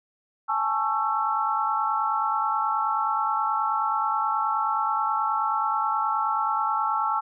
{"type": "chord", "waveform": "sine", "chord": "A major seventh", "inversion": "third", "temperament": "equal with one note detuned", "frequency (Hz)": [830.6, 880, 1108.7, 1334.6], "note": ["G#5", "A5", "C#6", "E6"], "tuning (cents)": [0, 0, 0, 21], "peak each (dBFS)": [-30, -27, -29, -26], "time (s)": [0.48, 7.21], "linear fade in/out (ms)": 20, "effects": []}